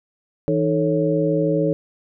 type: tone cluster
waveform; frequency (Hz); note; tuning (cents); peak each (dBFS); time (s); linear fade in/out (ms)
sine; 162 / 309.8 / 438.9 / 552; E3 / D#4 / A4 / C#5; -30 / -7 / -4 / -7; -22; 0.48-1.73; 0
effects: none